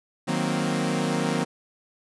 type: chord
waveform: sawtooth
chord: C half-diminished seventh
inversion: first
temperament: equal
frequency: 155.56 / 185 / 233.1 / 261.6 Hz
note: Eb3 / Gb3 / Bb3 / C4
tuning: 0 / 0 / 0 / 0 cents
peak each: -25 dBFS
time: 0.27-1.45 s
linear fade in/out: 20 ms
effects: resampled to 24000 Hz